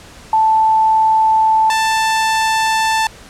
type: tone pair in turn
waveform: sine / sawtooth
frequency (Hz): 879 / 884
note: A5 / A5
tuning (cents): -2 / +8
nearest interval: unison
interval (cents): 10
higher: second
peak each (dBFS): -9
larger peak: neither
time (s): 0.33-1.7 / 1.7-3.07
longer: neither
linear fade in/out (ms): 2
effects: pink hiss -39 dBFS RMS until 3.29 s + low-pass 9000 Hz 12 dB/octave